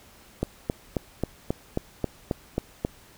click train, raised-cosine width 2 ms, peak -11 dBFS, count 10, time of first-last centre 0.43-2.849 s, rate 3.72 Hz, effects pink hiss -53 dBFS RMS until 3.17 s

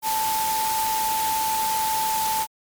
sine tone in noise, 880 Hz, A5, in tune, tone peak -22 dBFS, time 0.02-2.47 s, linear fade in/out 50 ms, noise white, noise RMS -28 dBFS, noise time 0.02-2.47 s, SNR +3 dB, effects MP3 96 kbps

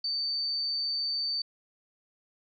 sine tone, 4573 Hz, D8, 47 cents flat, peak -28 dBFS, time 0.04-1.42 s, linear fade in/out 5 ms, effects none

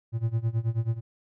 triangle tone with tremolo, 114.2 Hz, A#2, 35 cents flat, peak -19 dBFS, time 0.12-1.01 s, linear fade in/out 50 ms, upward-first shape sine, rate 9.3 Hz, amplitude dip 90%, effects none

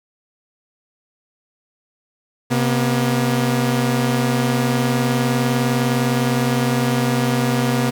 sawtooth tone pair together, 129.72 / 239.7 Hz, C3 / A#3, -15 / +48 cents, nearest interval major seventh, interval 1063 cents, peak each -15 dBFS, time 2.5-7.91 s, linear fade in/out 20 ms, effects 8-bit

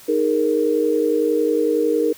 sine chord, D# suspended fourth, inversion none, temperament equal, 311.1 / 415.3 / 466.2 Hz, D#4 / G#4 / A#4, 0 / 0 / 0 cents, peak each -21 / -22 / -18 dBFS, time 0.08-2.13 s, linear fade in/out 10 ms, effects white hiss -44 dBFS RMS until 2.17 s

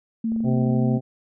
sine tone with vibrato, 225.5 Hz, A3, 43 cents sharp, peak -21 dBFS, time 0.24-0.98 s, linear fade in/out 5 ms, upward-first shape sine, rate 13 Hz, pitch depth 14 cents each way
click train, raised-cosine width 2 ms, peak -27 dBFS, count 11, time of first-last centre 0.32-0.746 s, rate 23.5 Hz
harmonic tone, 129.1 Hz, C3, 23 cents flat, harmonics 1 / 2 / 3 / 4 / 5 / 6, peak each -21 / -27 / -31 / -33 / -35 / -37 dBFS, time 0.43-1.01 s, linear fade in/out 50 ms
effects none

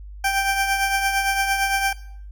20% pulse tone with tremolo, 784 Hz, G5, in tune, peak -12 dBFS, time 0.24-1.93 s, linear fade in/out 5 ms, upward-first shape triangle, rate 8.8 Hz, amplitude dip 55%, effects noise-tail reverb RT60 0.6 s tail -17 dB re dry + added 50 Hz sine -35 dBFS peak until 2.31 s

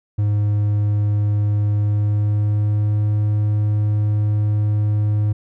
triangle tone with pitch glide, 103.83 to 105.1 Hz, G#2 to G#2, 0 to +21 cents, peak -13 dBFS, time 0.18-5.33 s, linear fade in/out 10 ms, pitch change +21 cents, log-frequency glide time 1.74-3.1 s, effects none

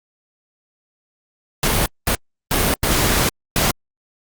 pink noise bursts at uneven times, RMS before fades -17 dBFS, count 5, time 1.63-1.86 / 2.07-2.15 / 2.51-2.74 / 2.83-3.29 / 3.56-3.71 s, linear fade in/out 2 ms, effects Opus 48 kbps

